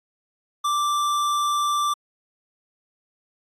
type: tone with tanh clipping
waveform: sine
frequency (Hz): 1174.7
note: D6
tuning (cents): 0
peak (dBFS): -22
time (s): 0.64-1.94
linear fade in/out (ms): 10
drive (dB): 18
effects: AAC 64 kbps